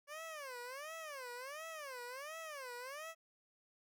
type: tone with vibrato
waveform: 15% pulse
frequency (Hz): 562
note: C#5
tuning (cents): +24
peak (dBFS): -39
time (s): 0.07-3.15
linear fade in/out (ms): 50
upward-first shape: sine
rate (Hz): 1.4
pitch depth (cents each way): 260
effects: none